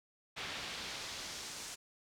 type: noise with band-pass filter sweep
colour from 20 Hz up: brown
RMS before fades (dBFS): -44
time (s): 0.36-1.76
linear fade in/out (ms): 20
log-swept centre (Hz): 3200 to 7200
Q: 1.2
effects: none